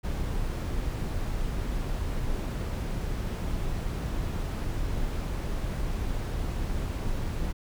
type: noise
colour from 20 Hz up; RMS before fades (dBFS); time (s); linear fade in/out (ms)
brown; -30; 0.03-7.53; 20
effects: none